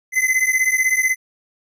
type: beating tone pair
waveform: square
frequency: 2032 / 2048 Hz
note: B6 / C7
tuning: +49 / -38 cents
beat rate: 16 Hz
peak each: -19 dBFS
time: 0.12-1.16 s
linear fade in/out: 50 ms
effects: resampled to 32000 Hz